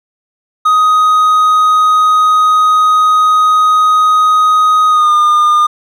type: tone with pitch glide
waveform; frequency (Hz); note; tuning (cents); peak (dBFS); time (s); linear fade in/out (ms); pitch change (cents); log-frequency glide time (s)
triangle; 1252 to 1212.9; D#6 to D#6; +10 to -45; -4; 0.65-5.67; 10; -55; 4.88-5.12
effects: none